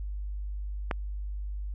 click, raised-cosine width 0.5 ms, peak -13 dBFS, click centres 0.912 s, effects added 50 Hz sine -32 dBFS peak until 1.74 s

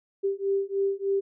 sine beating tone pair, 392 / 395.3 Hz, G4 / G4, 0 / +15 cents, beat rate 3.3 Hz, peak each -27 dBFS, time 0.23-1.21 s, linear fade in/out 20 ms, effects none

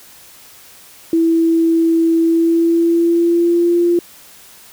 sine tone with pitch glide, 329.6 to 345.8 Hz, E4 to F4, 0 to -17 cents, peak -10 dBFS, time 1.13-3.99 s, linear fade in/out 2 ms, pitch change +83 cents, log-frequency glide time 2.2-3.8 s, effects white hiss -42 dBFS RMS until 4.72 s

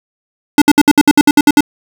square tone bursts, 292.1 Hz, D4, 9 cents flat, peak -3 dBFS, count 11, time 0.58-1.607 s, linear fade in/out 2 ms, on 37 ms, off 62 ms, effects none

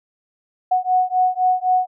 sine beating tone pair, 735 / 738.9 Hz, F#5 / F#5, -12 / -3 cents, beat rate 3.9 Hz, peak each -18 dBFS, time 0.71-1.87 s, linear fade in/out 10 ms, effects none

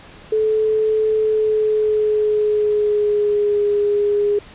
sine tone with pitch glide, 434 to 411.5 Hz, A4 to G#4, -24 to -16 cents, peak -14 dBFS, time 0.32-4.39 s, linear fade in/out 5 ms, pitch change -92 cents, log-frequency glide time 1.16-3.71 s, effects pink hiss -42 dBFS RMS until 4.54 s + resampled to 8000 Hz

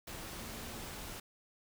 sine tone in noise, 225.5 Hz, A3, 43 cents sharp, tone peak -52 dBFS, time 0.41-0.86 s, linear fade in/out 5 ms, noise pink, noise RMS -45 dBFS, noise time 0.07-1.2 s, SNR -10 dB, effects none

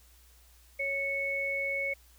sine tone pair together, 554.4 / 2209 Hz, C#5 / C#7, 0 / -7 cents, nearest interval 2 octaves, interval 2393 cents, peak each -36 / -30 dBFS, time 0.79-1.94 s, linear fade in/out 10 ms, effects added 60 Hz sine -58 dBFS peak until 2.18 s + white hiss -62 dBFS RMS until 2.18 s

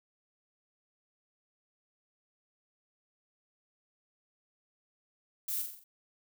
violet noise with echo, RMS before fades -35 dBFS, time 5.48-5.62 s, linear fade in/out 5 ms, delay 44 ms, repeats 5, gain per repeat -5 dB, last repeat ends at 5.84 s, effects none

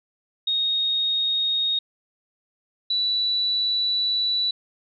sine tone pair in turn, 3729 / 3951 Hz, A#7 / B7, 0 / 0 cents, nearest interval minor second, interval 100 cents, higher second, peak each -20 dBFS, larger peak neither, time 0.47-1.79 / 2.9-4.51 s, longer second, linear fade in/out 5 ms, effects none

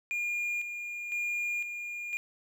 triangle tone with tremolo, 2419 Hz, D#7, 49 cents flat, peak -28 dBFS, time 0.11-2.17 s, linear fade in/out 0 ms, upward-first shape square, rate 0.99 Hz, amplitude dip 50%, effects none

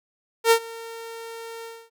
sawtooth tone with ADSR envelope, 457.4 Hz, A#4, 33 cents flat, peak -8 dBFS, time 0.44-1.9 s, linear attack 71 ms, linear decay 78 ms, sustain -23 dB, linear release 260 ms, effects none

